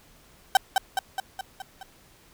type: tone with echo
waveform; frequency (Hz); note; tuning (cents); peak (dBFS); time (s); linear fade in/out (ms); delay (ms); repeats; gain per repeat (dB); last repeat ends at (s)
35% pulse; 770; G5; -31; -12; 0.55-0.57; 2; 210; 6; -4; 1.83
effects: pink hiss -56 dBFS RMS until 2.33 s